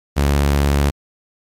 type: tone with vibrato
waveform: sawtooth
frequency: 71 Hz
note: C#2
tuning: 42 cents sharp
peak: -9 dBFS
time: 0.16-0.91 s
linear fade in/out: 20 ms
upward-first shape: sine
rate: 16 Hz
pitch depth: 21 cents each way
effects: MP3 64 kbps